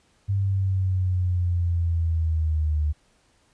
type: linear sweep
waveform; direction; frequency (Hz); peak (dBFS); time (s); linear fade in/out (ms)
sine; down; 99.4 to 74.4; -20; 0.28-2.93; 20
effects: pink hiss -63 dBFS RMS until 3.53 s + resampled to 22050 Hz